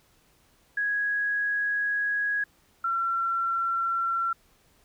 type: tone pair in turn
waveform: sine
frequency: 1661.2 / 1358.3 Hz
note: G#6 / F6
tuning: 0 / -49 cents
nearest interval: minor third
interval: 349 cents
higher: first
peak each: -24 dBFS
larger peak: neither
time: 0.77-2.44 / 2.84-4.33 s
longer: first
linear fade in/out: 5 ms
effects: pink hiss -63 dBFS RMS until 4.84 s